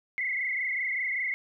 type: tone with frequency modulation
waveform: sine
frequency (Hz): 2084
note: C7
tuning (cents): -7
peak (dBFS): -27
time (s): 0.18-1.34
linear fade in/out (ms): 0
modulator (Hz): 25.2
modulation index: 4.3
effects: none